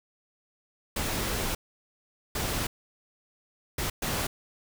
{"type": "noise bursts at uneven times", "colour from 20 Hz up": "pink", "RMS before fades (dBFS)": -30, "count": 4, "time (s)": [[0.96, 1.55], [2.35, 2.67], [3.78, 3.9], [4.02, 4.27]], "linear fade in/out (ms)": 5, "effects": []}